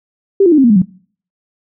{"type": "tone with pitch steps", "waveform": "sine", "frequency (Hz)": [392.7, 345.8, 304.6, 268.2, 236.2, 208, 183.2], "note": ["G4", "F4", "D#4", "C4", "A#3", "G#3", "F#3"], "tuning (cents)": [3, -17, -37, 43, 23, 3, -17], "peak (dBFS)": -5, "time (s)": [0.4, 0.82], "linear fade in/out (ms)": 5, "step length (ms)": 60, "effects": ["noise-tail reverb RT60 0.5 s tail -23 dB re dry"]}